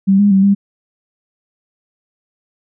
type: tone with pitch steps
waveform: sine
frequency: 194.4 / 203.9 / 192.8 / 199.5 Hz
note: G3 / G#3 / G3 / G3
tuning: -14 / -32 / -28 / +31 cents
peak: -7 dBFS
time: 0.07-0.55 s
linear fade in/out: 20 ms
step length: 120 ms
effects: none